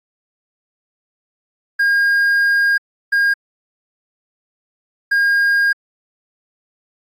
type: tone bursts at uneven times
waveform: triangle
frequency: 1620 Hz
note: G#6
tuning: 43 cents flat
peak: -10 dBFS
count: 3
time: 1.79-2.78 / 3.12-3.34 / 5.11-5.73 s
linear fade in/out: 10 ms
effects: AAC 64 kbps